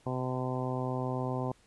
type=harmonic tone; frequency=127.9 Hz; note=C3; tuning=39 cents flat; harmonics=1 / 2 / 3 / 4 / 5 / 6 / 7 / 8; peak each=-34 / -37 / -39 / -40 / -41 / -42 / -42 / -43 dBFS; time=0.06-1.52 s; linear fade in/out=5 ms; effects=pink hiss -64 dBFS RMS until 1.66 s + resampled to 24000 Hz